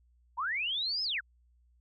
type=linear two-way sweep; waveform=sine; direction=up then down; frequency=880 to 5250 to 1304 Hz; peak=-30 dBFS; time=0.37-1.21 s; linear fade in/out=20 ms; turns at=1.03 s; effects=added 60 Hz sine -63 dBFS peak until 1.8 s

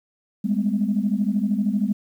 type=tone cluster; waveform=sine; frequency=198.9 / 211.8 / 251.8 Hz; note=G3 / G#3 / B3; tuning=+25 / +34 / +34 cents; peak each=-22 / -22 / -27 dBFS; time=0.44-1.93 s; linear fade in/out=10 ms; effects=tanh soft clip ceiling -10 dBFS + 9-bit

